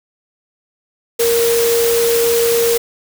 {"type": "tone in noise", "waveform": "sine", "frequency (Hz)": 466.2, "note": "A#4", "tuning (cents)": 0, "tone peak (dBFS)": -12, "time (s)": [1.19, 2.78], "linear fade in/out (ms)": 10, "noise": "white", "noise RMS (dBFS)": -20, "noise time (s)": [1.19, 2.78], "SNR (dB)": 5, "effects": []}